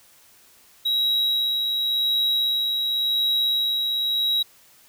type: tone with tremolo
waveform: triangle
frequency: 3854 Hz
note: B7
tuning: 43 cents flat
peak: -17 dBFS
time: 0.85-4.43 s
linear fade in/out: 10 ms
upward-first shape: sine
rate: 0.9 Hz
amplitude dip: 30%
effects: white hiss -54 dBFS RMS until 4.88 s